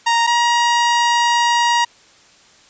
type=tone pair in turn; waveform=sawtooth; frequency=932.3 / 948.6 Hz; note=A#5 / A#5; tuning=0 / +30 cents; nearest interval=unison; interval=30 cents; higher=second; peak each=-9 dBFS; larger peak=neither; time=0.06-0.27 / 0.27-1.85 s; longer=second; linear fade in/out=10 ms; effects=white hiss -49 dBFS RMS until 2.69 s + resampled to 16000 Hz